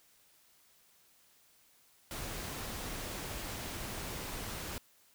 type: noise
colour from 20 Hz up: pink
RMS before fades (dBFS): -41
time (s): 2.11-4.78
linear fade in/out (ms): 0
effects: white hiss -66 dBFS RMS until 5.14 s

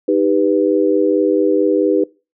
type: chord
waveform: sine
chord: Eb augmented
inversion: none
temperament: equal with one note detuned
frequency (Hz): 311.1 / 395.6 / 493.9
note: Eb4 / G4 / B4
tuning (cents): 0 / +16 / 0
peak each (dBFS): -16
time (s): 0.08-2.04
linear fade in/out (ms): 5
effects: noise-tail reverb RT60 0.3 s tail -23 dB re dry

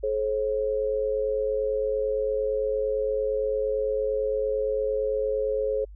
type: tone pair together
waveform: sine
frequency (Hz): 428.6 / 537.4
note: A4 / C5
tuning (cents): -45 / +46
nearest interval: major third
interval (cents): 391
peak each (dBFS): -26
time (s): 0.03-5.85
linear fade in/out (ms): 10
effects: added 50 Hz sine -41 dBFS peak until 5.95 s

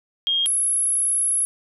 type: tone pair in turn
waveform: sine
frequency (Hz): 3235 / 10769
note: G#7 / E9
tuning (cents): -46 / +36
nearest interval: octave + major sixth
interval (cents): 2082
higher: second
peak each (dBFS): -18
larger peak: neither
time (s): 0.27-0.46 / 0.46-1.45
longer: second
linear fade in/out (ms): 0
effects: none

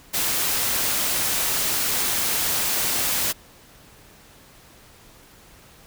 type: noise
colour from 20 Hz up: white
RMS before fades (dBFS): -23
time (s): 0.13-3.33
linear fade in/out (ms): 20
effects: pink hiss -50 dBFS RMS until 5.86 s

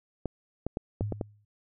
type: clicks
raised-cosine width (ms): 2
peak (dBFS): -17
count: 6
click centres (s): 0.257 / 0.666 / 0.771 / 1.009 / 1.123 / 1.212
type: tone with exponential decay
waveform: sine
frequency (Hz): 104.1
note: G#2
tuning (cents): +5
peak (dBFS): -26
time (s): 1.01-1.45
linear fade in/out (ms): 5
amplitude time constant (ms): 94
effects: none

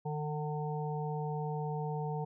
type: harmonic tone with a mistuned harmonic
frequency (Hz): 150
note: D3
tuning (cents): +37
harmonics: 1 / 3 / 5 / 6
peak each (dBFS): -35 / -40 / -42 / -43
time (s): 0.05-2.25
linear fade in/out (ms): 10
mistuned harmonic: 1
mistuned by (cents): +31
effects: none

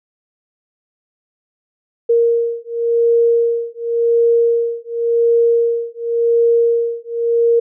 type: beating tone pair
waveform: sine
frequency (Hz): 466.2 / 467.11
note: A#4 / A#4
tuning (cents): 0 / +4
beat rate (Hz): 0.91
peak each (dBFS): -15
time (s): 2.09-7.6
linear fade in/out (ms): 10
effects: none

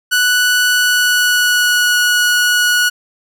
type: tone with pitch glide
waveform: sawtooth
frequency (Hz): 1480 to 1462.2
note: F#6 to F#6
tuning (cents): 0 to -21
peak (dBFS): -7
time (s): 0.11-2.9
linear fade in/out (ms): 20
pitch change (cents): -21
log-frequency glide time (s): 0.68-2.01
effects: none

